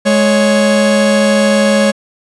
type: tone pair together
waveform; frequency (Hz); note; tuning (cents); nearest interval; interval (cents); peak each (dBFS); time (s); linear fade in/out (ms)
45% pulse; 209.6 / 554.4; G#3 / C#5; +16 / 0; octave + perfect fourth; 1684; -11; 0.05-1.92; 20
effects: resampled to 24000 Hz